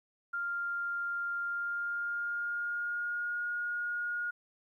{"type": "tone with pitch glide", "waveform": "sine", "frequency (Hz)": [1396.9, 1433.7], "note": ["F6", "F6"], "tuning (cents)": [0, 45], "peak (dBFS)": -32, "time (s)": [0.33, 4.31], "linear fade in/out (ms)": 10, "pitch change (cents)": 45, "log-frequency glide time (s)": [1.43, 3.44], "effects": ["12-bit"]}